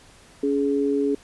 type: tone pair together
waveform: sine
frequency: 281.5 / 420.2 Hz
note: C#4 / G#4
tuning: +27 / +20 cents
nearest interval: perfect fifth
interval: 693 cents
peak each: -22 dBFS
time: 0.43-1.15 s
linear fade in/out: 5 ms
effects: pink hiss -51 dBFS RMS until 1.23 s + resampled to 24000 Hz